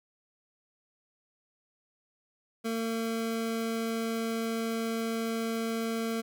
25% pulse tone, 226.8 Hz, A#3, 47 cents flat, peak -26 dBFS, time 2.64-6.22 s, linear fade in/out 20 ms, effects none

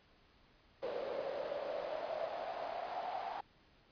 brown noise with high-pass filter sweep, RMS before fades -41 dBFS, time 0.82-3.41 s, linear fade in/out 10 ms, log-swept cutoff 510 to 790 Hz, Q 8.4, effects pink hiss -67 dBFS RMS until 3.91 s + resampled to 11025 Hz

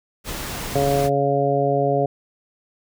pink noise, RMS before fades -29 dBFS, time 0.24-1.1 s, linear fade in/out 50 ms
harmonic tone, 140 Hz, C#3, 18 cents sharp, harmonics 1 / 2 / 3 / 4 / 5, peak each -24 / -27 / -22 / -22 / -22 dBFS, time 0.75-2.06 s, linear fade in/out 5 ms
effects none

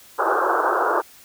white band-pass noise, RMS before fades -20 dBFS, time 0.18-1.02 s, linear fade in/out 20 ms, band 330 to 1500 Hz, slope 96 dB/octave, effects white hiss -48 dBFS RMS until 1.24 s

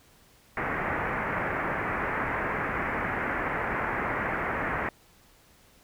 white low-pass noise, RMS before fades -30 dBFS, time 0.57-4.89 s, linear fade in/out 2 ms, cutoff 2100 Hz, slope 48 dB/octave, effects pink hiss -59 dBFS RMS until 5.83 s

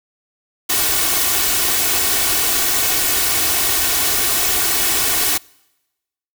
white noise with comb filter, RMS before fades -17 dBFS, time 0.69-5.38 s, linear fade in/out 10 ms, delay 2.7 ms, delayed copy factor +0.65, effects noise-tail reverb RT60 1.0 s tail -26 dB re dry

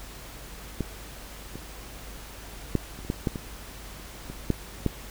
clicks, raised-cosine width 3 ms, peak -14 / -23 / -9 / -28 / -29 / -13 / -11 / -19 / -23 / -9 / -10 dBFS, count 11, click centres 0.807 / 1.556 / 2.753 / 2.99 / 3.049 / 3.101 / 3.272 / 3.358 / 4.3 / 4.503 / 4.863 s, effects added 50 Hz sine -44 dBFS peak until 5.1 s + pink hiss -44 dBFS RMS until 5.1 s

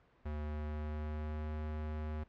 square tone with pitch glide, 75.2 to 76.74 Hz, D2 to D#2, +42 to -23 cents, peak -38 dBFS, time 0.25-2.24 s, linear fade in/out 10 ms, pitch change +35 cents, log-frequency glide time 0.45-1.52 s, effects pink hiss -67 dBFS RMS until 2.28 s + low-pass 2000 Hz 12 dB/octave

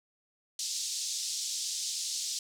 white band-pass noise, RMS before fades -35 dBFS, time 0.59-2.39 s, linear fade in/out 2 ms, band 4000 to 7300 Hz, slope 24 dB/octave, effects none

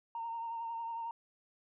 sine tone with vibrato, 921 Hz, A#5, 21 cents flat, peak -36 dBFS, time 0.15-1.11 s, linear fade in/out 2 ms, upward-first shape sine, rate 11 Hz, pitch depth 26 cents each way, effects tanh soft clip ceiling -32 dBFS

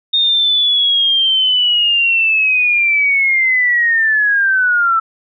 sine linear sweep, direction down, 3689 to 1318.5 Hz, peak -10 dBFS, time 0.13-5 s, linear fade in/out 10 ms, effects none

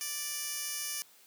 15% pulse tone with high-pass filter, 587.3 Hz, D5, in tune, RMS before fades -37 dBFS, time 0.01-1.02 s, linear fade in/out 0 ms, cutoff 4900 Hz, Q 0.69, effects white hiss -60 dBFS RMS until 1.26 s + high-pass 200 Hz 12 dB/octave

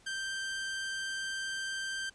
sawtooth tone with vibrato, 1568 Hz, G6, in tune, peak -31 dBFS, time 0.06-2.1 s, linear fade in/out 10 ms, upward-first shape square, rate 20 Hz, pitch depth 8 cents each way, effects pink hiss -62 dBFS RMS until 2.14 s + resampled to 22050 Hz

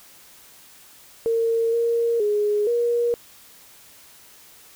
sine tone with pitch steps, 457.6 / 466.1 / 416.4 / 474.7 Hz, A#4 / A#4 / G#4 / A#4, -32 / 0 / +5 / +31 cents, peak -18 dBFS, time 1.26-3.14 s, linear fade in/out 0 ms, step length 470 ms, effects white hiss -49 dBFS RMS until 4.75 s

